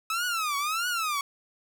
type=tone with vibrato; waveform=sawtooth; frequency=1284 Hz; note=E6; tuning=46 cents flat; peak=-23 dBFS; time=0.1-1.21 s; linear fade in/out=2 ms; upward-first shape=triangle; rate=1.6 Hz; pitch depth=250 cents each way; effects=none